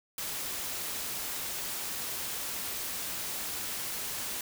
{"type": "noise", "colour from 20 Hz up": "white", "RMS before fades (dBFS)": -36, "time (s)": [0.18, 4.41], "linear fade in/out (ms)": 2, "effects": []}